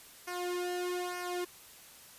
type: tone with flanger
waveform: sawtooth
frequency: 357.1 Hz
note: F4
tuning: 39 cents sharp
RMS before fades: -36 dBFS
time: 0.27-1.45 s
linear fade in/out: 10 ms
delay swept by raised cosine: 0.26 to 1.96 ms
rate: 1.1 Hz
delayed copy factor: -0.85
effects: white hiss -54 dBFS RMS until 2.18 s + resampled to 32000 Hz